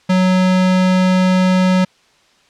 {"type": "tone", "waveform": "square", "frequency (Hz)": 185, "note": "F#3", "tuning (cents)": 0, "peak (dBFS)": -11, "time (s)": [0.09, 1.85], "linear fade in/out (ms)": 10, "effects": ["white hiss -53 dBFS RMS until 2.49 s", "low-pass 5000 Hz 12 dB/octave"]}